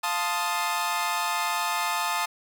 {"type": "chord", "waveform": "sawtooth", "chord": "F dominant seventh", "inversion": "none", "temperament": "equal", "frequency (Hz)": [698.5, 880, 1046.5, 1244.5], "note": ["F5", "A5", "C6", "Eb6"], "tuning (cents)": [0, 0, 0, 0], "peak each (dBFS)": [-30, -25, -29, -26], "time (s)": [0.03, 2.26], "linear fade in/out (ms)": 10, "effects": []}